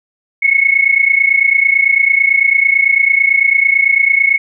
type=tone pair together; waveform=sine; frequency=2180 / 2209 Hz; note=C#7 / C#7; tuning=-29 / -7 cents; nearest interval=unison; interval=22 cents; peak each=-11 dBFS; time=0.42-4.38 s; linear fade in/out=10 ms; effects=none